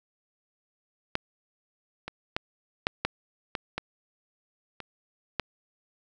clicks, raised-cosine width 0.3 ms, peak -10 / -19 / -11 / -7 / -9 / -13 / -14 / -22 / -10 dBFS, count 9, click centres 1.154 / 2.08 / 2.365 / 2.869 / 3.05 / 3.552 / 3.78 / 4.803 / 5.397 s, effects none

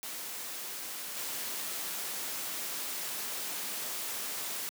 white noise with level steps, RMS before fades -40 / -37 dBFS, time 0.03-4.69 s, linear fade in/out 0 ms, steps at 1.16 s, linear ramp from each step 10 ms, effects high-pass 200 Hz 12 dB/octave

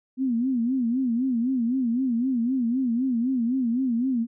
sine tone with vibrato, 246.9 Hz, B3, in tune, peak -21 dBFS, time 0.17-4.27 s, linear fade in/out 50 ms, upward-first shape sine, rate 3.9 Hz, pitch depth 140 cents each way, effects none

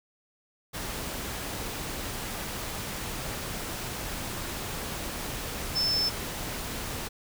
sine tone in noise, 5274 Hz, E8, in tune, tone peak -24 dBFS, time 5.75-6.1 s, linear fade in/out 20 ms, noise pink, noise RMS -35 dBFS, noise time 0.73-7.09 s, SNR +8 dB, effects none

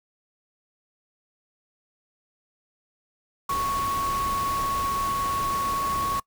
sine tone in noise, 1108.7 Hz, C#6, in tune, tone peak -24 dBFS, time 3.49-6.2 s, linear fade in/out 5 ms, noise pink, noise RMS -34 dBFS, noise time 3.49-6.2 s, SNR +7 dB, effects noise-tail reverb RT60 0.1 s tail -23 dB re dry

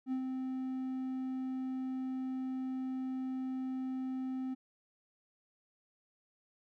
triangle tone with ADSR envelope, 260 Hz, C4, 11 cents flat, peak -29 dBFS, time 0.06-4.55 s, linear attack 60 ms, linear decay 88 ms, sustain -4 dB, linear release 19 ms, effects none

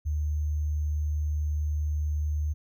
sine tone with sample-and-hold, 75.4 Hz, D2, 46 cents sharp, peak -25 dBFS, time 0.05-2.54 s, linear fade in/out 20 ms, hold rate 6300 Hz, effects none

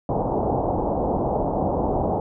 white low-pass noise, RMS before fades -23 dBFS, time 0.09-2.2 s, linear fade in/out 2 ms, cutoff 870 Hz, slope 48 dB/octave, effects none

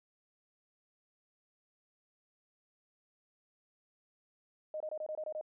sine tone bursts, 618 Hz, D#5, 12 cents flat, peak -36 dBFS, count 8, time 4.74-5.412 s, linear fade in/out 2 ms, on 63 ms, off 24 ms, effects none

